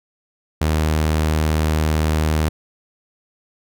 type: tone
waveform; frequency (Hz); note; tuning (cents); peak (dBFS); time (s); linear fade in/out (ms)
sawtooth; 77.78; D#2; 0; -12; 0.61-2.49; 5
effects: none